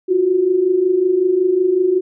sine tone pair together, 345.3 / 370.7 Hz, F4 / F#4, -20 / +3 cents, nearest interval minor second, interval 123 cents, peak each -19 / -13 dBFS, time 0.08-2.01 s, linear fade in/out 20 ms, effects none

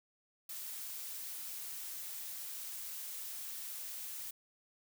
blue noise, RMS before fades -44 dBFS, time 0.49-4.31 s, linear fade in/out 5 ms, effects none

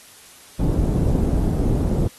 pink low-pass noise, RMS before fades -19 dBFS, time 0.59-2.08 s, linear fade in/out 10 ms, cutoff 310 Hz, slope 12 dB/octave, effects white hiss -46 dBFS RMS until 2.18 s + AAC 32 kbps

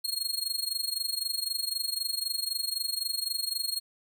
sawtooth tone with amplitude modulation, 4271 Hz, C8, 35 cents sharp, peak -23 dBFS, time 0.04-3.8 s, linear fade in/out 10 ms, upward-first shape sine, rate 23.9 Hz, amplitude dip 85%, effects none

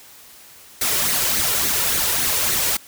white noise with flanger, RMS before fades -20 dBFS, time 0.81-2.77 s, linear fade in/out 5 ms, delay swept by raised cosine 0.47 to 2.17 ms, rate 3.5 Hz, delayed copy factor +0.5, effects white hiss -45 dBFS RMS until 2.87 s

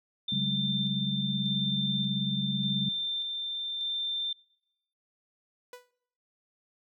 sine tone with tremolo, 3577 Hz, A7, 28 cents sharp, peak -29 dBFS, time 0.28-4.33 s, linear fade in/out 5 ms, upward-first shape square, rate 0.85 Hz, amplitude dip 25%
sine chord, C# suspended fourth, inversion none, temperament equal with one note detuned, 138.59 / 189.32 / 207.7 Hz, C#3 / F#3 / G#3, 0 / +40 / 0 cents, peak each -33 dBFS, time 0.32-2.89 s, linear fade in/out 5 ms
sawtooth tone with exponential decay, 493.9 Hz, B4, in tune, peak -36 dBFS, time 5.73-5.91 s, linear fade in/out 2 ms, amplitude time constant 39 ms
effects noise-tail reverb RT60 0.9 s tail -25 dB re dry

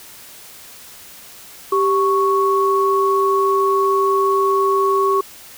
sine tone pair together, 391.4 / 1108.7 Hz, G4 / C#6, -3 / 0 cents, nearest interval octave + tritone, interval 1803 cents, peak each -16 / -16 dBFS, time 1.72-5.21 s, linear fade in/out 5 ms, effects white hiss -40 dBFS RMS until 5.57 s

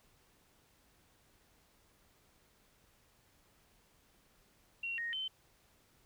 sine tone with pitch steps, 2742 / 1864 / 3076 Hz, F7 / A#6 / G7, -32 / -1 / -33 cents, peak -36 dBFS, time 4.83-5.28 s, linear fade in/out 5 ms, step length 150 ms, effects pink hiss -69 dBFS RMS until 6.05 s

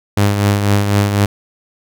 sawtooth tone with tremolo, 101.6 Hz, G#2, 38 cents flat, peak -5 dBFS, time 0.17-1.26 s, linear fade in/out 5 ms, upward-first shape triangle, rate 4 Hz, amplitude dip 55%, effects none

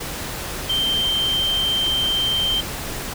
sine tone in noise, 3136 Hz, G7, in tune, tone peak -18 dBFS, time 0.69-2.61 s, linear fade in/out 10 ms, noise pink, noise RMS -29 dBFS, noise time 0-3.14 s, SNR +8 dB, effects none

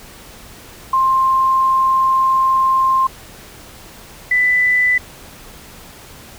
sine tone pair in turn, 1055 / 1991.6 Hz, C6 / B6, +14 / +14 cents, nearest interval major seventh, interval 1100 cents, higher second, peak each -11 dBFS, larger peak neither, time 0.93-3.07 / 4.31-4.98 s, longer first, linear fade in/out 5 ms, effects pink hiss -39 dBFS RMS until 6.38 s

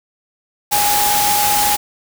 sine tone in noise, 827 Hz, G#5, 8 cents flat, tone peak -16 dBFS, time 0.71-1.77 s, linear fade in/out 20 ms, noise white, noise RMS -17 dBFS, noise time 0.71-1.77 s, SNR -2 dB, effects none

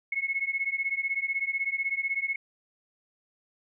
sine beating tone pair, 2179 / 2195 Hz, C#7 / C#7, -30 / -18 cents, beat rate 16 Hz, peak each -30 dBFS, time 0.12-2.36 s, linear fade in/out 5 ms, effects none

